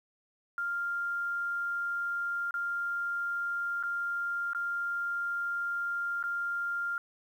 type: tone with dropouts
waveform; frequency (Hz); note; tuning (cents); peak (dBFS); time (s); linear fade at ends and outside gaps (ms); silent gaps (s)
sine; 1396.9; F6; 0; -30; 0.58-6.98; 1; 2.509-2.541 / 3.828-3.835 / 4.533-4.548 / 6.228-6.238
effects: 10-bit